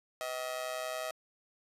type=tone with amplitude modulation; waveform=sawtooth; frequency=636 Hz; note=D#5; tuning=38 cents sharp; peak=-28 dBFS; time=0.21-1.11 s; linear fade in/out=0 ms; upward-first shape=sine; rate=131 Hz; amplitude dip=80%; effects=resampled to 32000 Hz